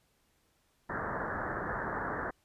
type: low-pass noise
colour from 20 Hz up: white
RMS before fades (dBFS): -36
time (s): 0.89-2.31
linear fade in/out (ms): 10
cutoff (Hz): 1800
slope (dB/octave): 96
effects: pink hiss -72 dBFS RMS until 2.44 s + resampled to 32000 Hz